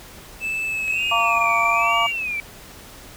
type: tone with pitch glide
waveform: triangle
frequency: 2629 to 2289 Hz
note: E7 to D7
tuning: -5 to -45 cents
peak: -21 dBFS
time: 0.4-2.13 s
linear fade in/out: 50 ms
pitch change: -240 cents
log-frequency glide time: 0.66-1.95 s
type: tone with vibrato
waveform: sine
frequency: 2542 Hz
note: D#7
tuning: 36 cents sharp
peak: -23 dBFS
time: 0.88-2.4 s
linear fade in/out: 0 ms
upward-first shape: sine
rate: 1.1 Hz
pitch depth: 190 cents each way
type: harmonic tone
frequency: 229.9 Hz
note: A#3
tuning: 24 cents flat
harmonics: 3 / 4 / 5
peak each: -24 / -24 / -20 dBFS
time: 1.11-2.07 s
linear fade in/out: 10 ms
effects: pink hiss -42 dBFS RMS until 3.16 s